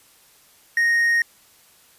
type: tone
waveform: triangle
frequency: 1863 Hz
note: A#6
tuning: 2 cents flat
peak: -14 dBFS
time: 0.77-1.22 s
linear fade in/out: 2 ms
effects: white hiss -54 dBFS RMS until 1.98 s + resampled to 32000 Hz